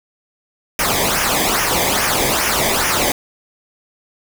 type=noise with flanger; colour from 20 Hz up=pink; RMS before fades=-17 dBFS; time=0.79-3.12 s; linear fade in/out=2 ms; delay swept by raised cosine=0.24 to 0.74 ms; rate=2.4 Hz; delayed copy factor=-0.7; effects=none